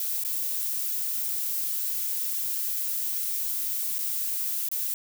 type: noise with dropouts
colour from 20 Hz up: violet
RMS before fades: -29 dBFS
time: 0-4.94 s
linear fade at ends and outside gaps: 1 ms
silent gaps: 0.237-0.248 / 3.984-3.989 / 4.687-4.715 s
effects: none